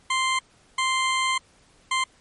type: tone bursts at uneven times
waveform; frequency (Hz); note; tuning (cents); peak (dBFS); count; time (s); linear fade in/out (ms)
20% pulse; 1046; C6; -1; -16; 3; 0.1-0.39 / 0.78-1.38 / 1.91-2.04; 5
effects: pink hiss -58 dBFS RMS until 2.2 s + MP3 48 kbps